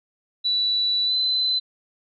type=tone with pitch glide; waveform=sine; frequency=3951 to 4034 Hz; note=B7 to B7; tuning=0 to +36 cents; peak=-19 dBFS; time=0.44-1.6 s; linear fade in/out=20 ms; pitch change=+36 cents; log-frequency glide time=1.05-1.14 s; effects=none